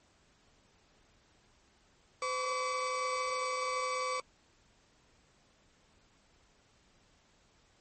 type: tone pair together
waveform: 35% pulse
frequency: 510 / 1144.9 Hz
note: C5 / D6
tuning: -44 / -44 cents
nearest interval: octave + major second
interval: 1400 cents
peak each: -35 / -32 dBFS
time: 2.22-4.2 s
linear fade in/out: 2 ms
effects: pink hiss -67 dBFS RMS until 7.8 s + MP3 32 kbps